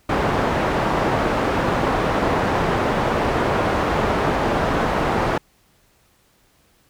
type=low-pass noise; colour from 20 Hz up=white; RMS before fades=-20 dBFS; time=0.09-5.38 s; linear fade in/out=5 ms; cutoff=940 Hz; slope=12 dB/octave; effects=pink hiss -59 dBFS RMS until 6.89 s